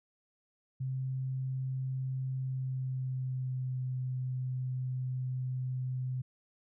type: tone with pitch glide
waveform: sine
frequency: 131.1 to 128.18 Hz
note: C3 to C3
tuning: +4 to -35 cents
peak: -32 dBFS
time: 0.8-6.22 s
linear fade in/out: 10 ms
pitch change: -39 cents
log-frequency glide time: 2.37-3.85 s
effects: none